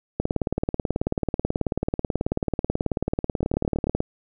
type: two click trains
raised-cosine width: 2 ms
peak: -13 / -9 dBFS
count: 5 / 71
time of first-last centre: 3.43-3.87 / 0.2-4.004 s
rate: 9.09 / 18.4 Hz
effects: none